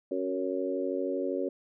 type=harmonic tone with a mistuned harmonic; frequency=92.7 Hz; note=F#2; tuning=4 cents sharp; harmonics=3 / 4 / 5 / 6; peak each=-34 / -33 / -35 / -34 dBFS; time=0.11-1.49 s; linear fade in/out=5 ms; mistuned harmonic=3; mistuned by=-15 cents; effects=none